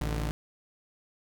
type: tone pair together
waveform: sawtooth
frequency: 55.4 / 149.1 Hz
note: A1 / D3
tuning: +13 / +27 cents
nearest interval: octave + perfect fourth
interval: 1714 cents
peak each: -26 / -31 dBFS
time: 0.01-0.31 s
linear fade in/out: 0 ms
effects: none